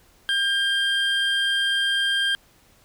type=tone pair together; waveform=triangle; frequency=1600 / 3182 Hz; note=G6 / G7; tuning=+35 / +25 cents; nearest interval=octave; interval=1190 cents; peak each=-21 dBFS; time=0.29-2.35 s; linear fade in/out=0 ms; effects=pink hiss -57 dBFS RMS until 2.84 s